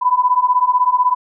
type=beating tone pair; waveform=sine; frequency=987.8 / 1003.8 Hz; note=B5 / B5; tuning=0 / +28 cents; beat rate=16 Hz; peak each=-15 / -14 dBFS; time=0.01-1.15 s; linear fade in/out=20 ms; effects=none